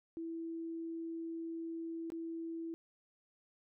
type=tone with dropouts; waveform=sine; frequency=329.8 Hz; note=E4; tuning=1 cent sharp; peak=-39 dBFS; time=0.17-2.74 s; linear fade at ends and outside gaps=0 ms; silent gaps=2.102-2.12 s; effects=none